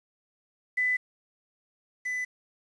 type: tone pair in turn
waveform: sine / triangle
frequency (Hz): 2000 / 2000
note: B6 / B6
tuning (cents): +21 / +21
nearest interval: unison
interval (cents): 0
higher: neither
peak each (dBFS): -23 / -27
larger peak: first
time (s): 0.77-0.97 / 2.05-2.25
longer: neither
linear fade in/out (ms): 10
effects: resampled to 22050 Hz + 9-bit